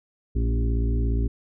harmonic tone with a mistuned harmonic, 57.1 Hz, A#1, 35 cents flat, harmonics 1 / 2 / 4 / 5 / 6 / 7, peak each -21 / -28 / -34 / -34 / -41 / -37 dBFS, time 0.35-1.28 s, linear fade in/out 10 ms, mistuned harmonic 5, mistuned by -15 cents, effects none

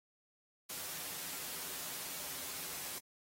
white noise with comb filter, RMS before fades -43 dBFS, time 0.69-2.99 s, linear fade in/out 10 ms, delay 9.1 ms, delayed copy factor -0.5, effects high-pass 80 Hz 12 dB/octave + AAC 48 kbps

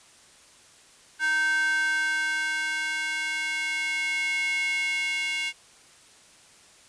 square tone with high-pass filter sweep, 311.1 Hz, D#4, in tune, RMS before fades -27 dBFS, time 1.19-5.53 s, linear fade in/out 50 ms, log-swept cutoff 1500 to 2400 Hz, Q 6, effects white hiss -54 dBFS RMS until 6.88 s + resampled to 22050 Hz

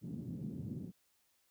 white band-pass noise, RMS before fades -43 dBFS, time 0.01-0.92 s, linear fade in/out 50 ms, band 110 to 240 Hz, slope 24 dB/octave, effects white hiss -75 dBFS RMS until 1.5 s

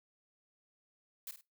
blue noise with echo, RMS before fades -43 dBFS, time 1.27-1.31 s, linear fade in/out 2 ms, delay 50 ms, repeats 2, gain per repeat -9 dB, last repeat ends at 1.41 s, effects noise-tail reverb RT60 0.2 s tail -18 dB re dry

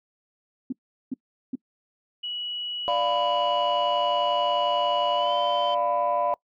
sine tone bursts, 259.4 Hz, C4, 15 cents flat, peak -25 dBFS, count 3, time 0.7-1.555 s, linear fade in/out 5 ms, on 25 ms, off 390 ms
sine tone with pitch glide, 2930 to 3083 Hz, F#7 to G7, -18 to -29 cents, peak -29 dBFS, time 2.23-5.75 s, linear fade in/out 10 ms, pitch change +89 cents, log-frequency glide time 5.16-5.33 s
sine chord, B diminished, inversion first, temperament equal with one note detuned, 587.3 / 698.5 / 995.8 Hz, D5 / F5 / B5, 0 / 0 / +14 cents, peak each -25 dBFS, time 2.88-6.34 s, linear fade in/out 0 ms
effects noise-tail reverb RT60 0.1 s tail -24 dB re dry + tanh soft clip ceiling -15 dBFS

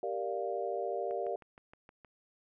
sine chord, G minor seventh, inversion none, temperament equal, 392 / 466.2 / 587.3 / 698.5 Hz, G4 / Bb4 / D5 / F5, 0 / 0 / 0 / 0 cents, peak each -38 dBFS, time 0.03-1.36 s, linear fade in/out 2 ms
click train, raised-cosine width 0.5 ms, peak -38 dBFS, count 7, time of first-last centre 1.11-2.048 s, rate 6.4 Hz
effects none

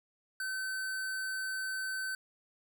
square tone, 1530 Hz, G6, 42 cents flat, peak -35 dBFS, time 0.4-2.15 s, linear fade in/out 2 ms, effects none

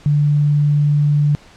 sine tone, 146.83 Hz, D3, in tune, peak -11 dBFS, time 0.06-1.35 s, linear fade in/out 0 ms, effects pink hiss -45 dBFS RMS until 1.56 s + low-pass 6000 Hz 12 dB/octave

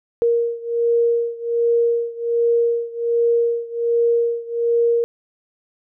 sine beating tone pair, 468.1 / 469.4 Hz, A#4 / A#4, +7 / +12 cents, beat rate 1.3 Hz, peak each -18 / -20 dBFS, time 0.22-5.04 s, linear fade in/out 0 ms, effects none

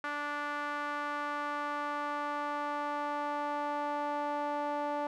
sawtooth tone with band-pass filter sweep, 292.2 Hz, D4, 9 cents flat, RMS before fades -35 dBFS, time 0.04-5.07 s, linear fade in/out 2 ms, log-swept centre 1400 to 790 Hz, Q 2.4, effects none

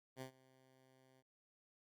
10% pulse tone with ADSR envelope, 130.81 Hz, C3, in tune, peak -37 dBFS, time 0.16-1.23 s, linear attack 53 ms, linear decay 97 ms, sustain -23 dB, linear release 39 ms, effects Opus 48 kbps

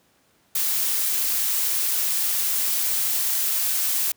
blue noise, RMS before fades -23 dBFS, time 0.55-4.12 s, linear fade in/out 5 ms, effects pink hiss -62 dBFS RMS until 4.16 s + high-pass 100 Hz 12 dB/octave

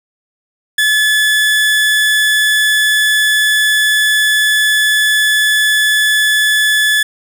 30% pulse tone, 1722 Hz, A6, 38 cents flat, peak -7 dBFS, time 0.78-7.03 s, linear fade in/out 5 ms, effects 7-bit

